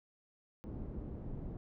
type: low-pass noise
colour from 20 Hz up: pink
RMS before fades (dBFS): -43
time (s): 0.64-1.57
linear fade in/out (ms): 0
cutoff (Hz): 330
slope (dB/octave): 12
effects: none